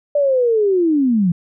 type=linear sweep; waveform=sine; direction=down; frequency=591 to 164 Hz; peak=-12 dBFS; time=0.15-1.32 s; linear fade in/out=5 ms; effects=none